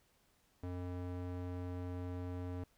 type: tone with band-pass filter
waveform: square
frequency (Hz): 89.5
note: F2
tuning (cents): +43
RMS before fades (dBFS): -42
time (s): 0.63-2.64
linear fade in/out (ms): 5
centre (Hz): 290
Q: 0.51
effects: pink hiss -73 dBFS RMS until 2.77 s